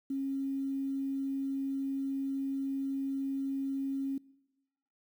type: tone with quantisation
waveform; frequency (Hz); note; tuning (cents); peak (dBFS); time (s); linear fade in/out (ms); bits
sine; 272.2; C#4; -31; -31; 0.1-4.18; 5; 10
effects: noise-tail reverb RT60 1.0 s tail -23 dB re dry